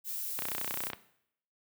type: noise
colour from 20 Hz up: violet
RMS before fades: -37 dBFS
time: 0.04-0.92 s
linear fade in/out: 50 ms
type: click train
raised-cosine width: 0.3 ms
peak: -19 dBFS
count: 18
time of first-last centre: 0.39-0.933 s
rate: 31.3 Hz
effects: noise-tail reverb RT60 0.7 s tail -17 dB re dry + high-pass 80 Hz 12 dB/octave